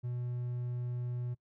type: tone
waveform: triangle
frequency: 122.5 Hz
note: B2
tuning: 14 cents flat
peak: -32 dBFS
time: 0.03-1.35 s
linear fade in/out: 20 ms
effects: noise-tail reverb RT60 0.1 s tail -22 dB re dry